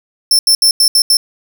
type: tone bursts at uneven times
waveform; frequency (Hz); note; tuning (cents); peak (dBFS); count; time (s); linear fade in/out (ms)
sawtooth; 5350; E8; +25; -4; 6; 0.31-0.39 / 0.47-0.55 / 0.62-0.71 / 0.8-0.88 / 0.95-1.02 / 1.1-1.17; 2
effects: none